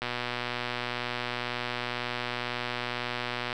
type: click train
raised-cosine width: 0.3 ms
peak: -15 dBFS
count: 429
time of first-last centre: 0.02-3.528 s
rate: 122 Hz
effects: none